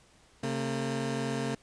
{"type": "tone pair together", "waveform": "20% pulse", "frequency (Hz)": [134.96, 226.7], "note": ["C#3", "A#3"], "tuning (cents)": [-46, -48], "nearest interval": "major sixth", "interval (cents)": 898, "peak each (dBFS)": -28, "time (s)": [0.43, 1.55], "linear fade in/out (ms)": 5, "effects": ["pink hiss -61 dBFS RMS until 1.62 s", "resampled to 22050 Hz"]}